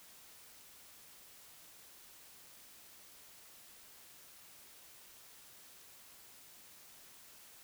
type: silence
effects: white hiss -58 dBFS RMS until 7.63 s